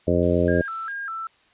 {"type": "harmonic tone", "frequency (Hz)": 87.31, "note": "F2", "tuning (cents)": 0, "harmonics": [1, 2, 3, 4, 5, 6, 7], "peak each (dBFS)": [-25, -25, -25, -25, -25, -25, -25], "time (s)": [0.07, 0.62], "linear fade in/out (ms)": 10}
{"type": "noise", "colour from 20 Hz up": "blue", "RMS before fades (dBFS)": -44, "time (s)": [0.22, 0.93], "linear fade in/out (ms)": 10}
{"type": "tone with vibrato", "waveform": "sine", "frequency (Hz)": 1467, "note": "F#6", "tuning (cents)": -15, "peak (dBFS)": -28, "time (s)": [0.48, 1.27], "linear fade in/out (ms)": 2, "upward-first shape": "square", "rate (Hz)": 2.5, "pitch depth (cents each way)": 170}
{"effects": ["white hiss -59 dBFS RMS until 1.53 s", "resampled to 8000 Hz"]}